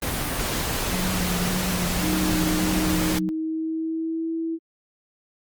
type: noise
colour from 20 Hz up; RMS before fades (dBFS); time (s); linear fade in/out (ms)
pink; -26; 0.02-3.19; 5
type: tone with vibrato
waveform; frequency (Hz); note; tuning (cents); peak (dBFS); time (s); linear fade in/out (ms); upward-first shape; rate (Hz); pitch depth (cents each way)
sine; 181.1; F#3; -37; -25; 0.93-3.29; 0; sine; 1.8; 40
type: tone with pitch glide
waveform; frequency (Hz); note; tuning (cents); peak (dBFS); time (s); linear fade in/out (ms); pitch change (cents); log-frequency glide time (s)
sine; 311.1 to 327.3; D#4 to E4; 0 to -12; -24; 2-4.59; 50; +88; 2.77-4.33
effects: Opus 32 kbps